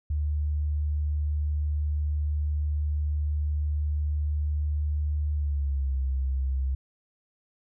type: tone with pitch glide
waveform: sine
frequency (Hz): 74.5 to 66.37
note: D2 to C2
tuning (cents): +25 to +25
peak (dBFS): -24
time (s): 0.1-6.75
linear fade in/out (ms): 5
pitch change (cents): -200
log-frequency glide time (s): 5.33-5.96
effects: none